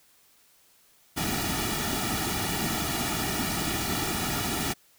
pink noise with comb filter, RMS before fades -29 dBFS, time 1.16-4.74 s, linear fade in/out 20 ms, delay 1.9 ms, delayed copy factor -0.8, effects white hiss -61 dBFS RMS until 4.98 s

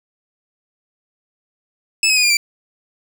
20% pulse tone with pitch steps, 2613 / 2543 / 2475 / 2409 / 2344 Hz, E7 / D#7 / D#7 / D7 / D7, -16 / +37 / -10 / +43 / -4 cents, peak -7 dBFS, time 2.03-2.37 s, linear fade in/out 2 ms, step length 68 ms, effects none

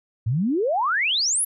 sine exponential sweep, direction up, 102.6 to 11660 Hz, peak -19 dBFS, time 0.26-1.45 s, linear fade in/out 10 ms, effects none

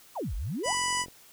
sine exponential two-way sweep, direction down then up, 1172 to 42.16 to 1140 Hz, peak -30 dBFS, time 0.15-0.75 s, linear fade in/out 20 ms, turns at 0.35 s
harmonic tone, 987.8 Hz, B5, in tune, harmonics 1 / 2 / 3 / 5 / 6 / 7 / 8 / 9 / 10, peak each -30 / -33 / -35 / -37 / -38 / -38 / -39 / -40 / -40 dBFS, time 0.63-1.06 s, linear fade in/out 50 ms
click train, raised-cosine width 2 ms, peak -34 dBFS, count 20, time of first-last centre 0.66-1.083 s, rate 44.9 Hz
effects white hiss -55 dBFS RMS until 1.32 s

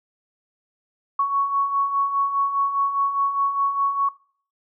sine beating tone pair, 1108.7 / 1113.6 Hz, C#6 / C#6, 0 / +8 cents, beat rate 4.9 Hz, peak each -27 / -19 dBFS, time 1.19-4.09 s, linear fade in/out 5 ms, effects noise-tail reverb RT60 0.5 s tail -21 dB re dry

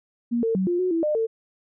sine tone with pitch steps, 236.7 / 452.6 / 188.5 / 350.9 / 366.9 / 330.7 / 604 / 449.4 Hz, A#3 / A4 / F#3 / F4 / F#4 / E4 / D5 / A4, +27 / +49 / +32 / +8 / -15 / +6 / +48 / +37 cents, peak -20 dBFS, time 0.31-1.27 s, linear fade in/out 20 ms, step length 120 ms, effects none

